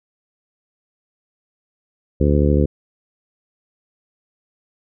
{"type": "harmonic tone", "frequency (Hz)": 72.8, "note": "D2", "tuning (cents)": -15, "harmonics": [1, 2, 3, 4, 5, 6, 7], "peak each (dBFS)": [-16, -19, -21, -22, -23, -24, -24], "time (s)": [2.2, 2.66], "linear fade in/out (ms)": 10, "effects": []}